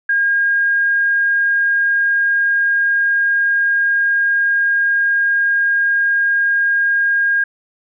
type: tone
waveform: sine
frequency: 1621 Hz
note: G#6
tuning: 42 cents flat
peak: -12 dBFS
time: 0.09-7.44 s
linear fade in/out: 5 ms
effects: none